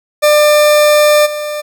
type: tone with level steps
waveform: 40% pulse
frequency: 597 Hz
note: D5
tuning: 28 cents sharp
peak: -5 / -17 dBFS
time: 0.22-1.62 s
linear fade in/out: 20 ms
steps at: 1.25 s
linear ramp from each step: 20 ms
effects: none